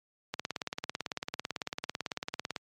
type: click train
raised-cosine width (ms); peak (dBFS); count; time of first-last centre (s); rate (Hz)
0.2; -16; 41; 0.34-2.562; 18
effects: high-pass 100 Hz 12 dB/octave + MP3 96 kbps